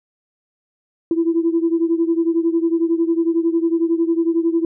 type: beating tone pair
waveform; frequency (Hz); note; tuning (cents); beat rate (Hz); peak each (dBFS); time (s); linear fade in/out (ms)
sine; 329.6 / 340.6; E4 / F4; 0 / -43; 11; -16 / -19; 1.11-4.65; 2
effects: tanh soft clip ceiling -7 dBFS